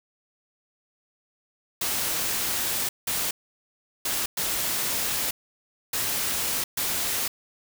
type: noise bursts at uneven times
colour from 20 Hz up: white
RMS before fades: -27 dBFS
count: 6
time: 1.81-2.89 / 3.07-3.31 / 4.05-4.26 / 4.37-5.31 / 5.93-6.64 / 6.77-7.28 s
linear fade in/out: 5 ms
effects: none